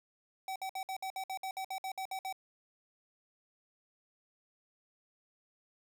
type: tone bursts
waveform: square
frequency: 764 Hz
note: G5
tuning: 45 cents flat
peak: -37 dBFS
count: 14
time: 0.48-2.326 s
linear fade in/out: 2 ms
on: 78 ms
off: 58 ms
effects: none